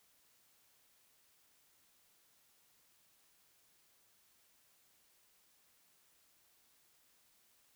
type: silence
effects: white hiss -71 dBFS RMS until 7.75 s